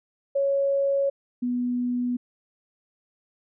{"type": "tone pair in turn", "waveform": "sine", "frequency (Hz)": [554.4, 245.7], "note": ["C#5", "B3"], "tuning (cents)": [0, -9], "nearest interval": "octave + major second", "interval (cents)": 1409, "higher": "first", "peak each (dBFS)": [-20, -23], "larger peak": "first", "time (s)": [[0.35, 1.1], [1.42, 2.17]], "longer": "neither", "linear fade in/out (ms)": 10, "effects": []}